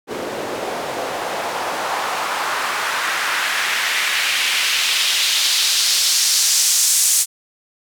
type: noise with band-pass filter sweep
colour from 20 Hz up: white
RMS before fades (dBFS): -19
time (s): 0.07-7.26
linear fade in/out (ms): 50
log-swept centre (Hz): 400 to 7900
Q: 1.5
effects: none